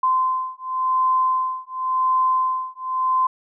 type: beating tone pair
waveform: sine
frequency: 1033 / 1033.92 Hz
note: C6 / C6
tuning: -22 / -21 cents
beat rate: 0.92 Hz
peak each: -21 dBFS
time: 0.03-3.27 s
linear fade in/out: 5 ms
effects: none